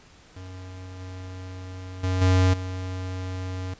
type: tone with level steps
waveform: square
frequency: 92.6 Hz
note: F#2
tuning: 2 cents sharp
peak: -38 / -36 / -23 / -17 / -30 dBFS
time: 0.36-3.74 s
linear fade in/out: 5 ms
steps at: 0.99 / 2.03 / 2.21 / 2.53 s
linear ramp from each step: 10 ms
effects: pink hiss -53 dBFS RMS until 3.79 s + resampled to 16000 Hz